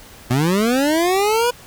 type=linear sweep; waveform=25% pulse; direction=up; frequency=116.54 to 493.9 Hz; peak=-11 dBFS; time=0.3-1.51 s; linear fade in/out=10 ms; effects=pink hiss -42 dBFS RMS until 1.66 s